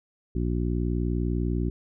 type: harmonic tone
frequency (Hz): 60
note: B1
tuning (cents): -49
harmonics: 1 / 2 / 3 / 4 / 5 / 6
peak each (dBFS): -27 / -30 / -32 / -33 / -34 / -35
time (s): 0.35-1.7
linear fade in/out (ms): 5
effects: none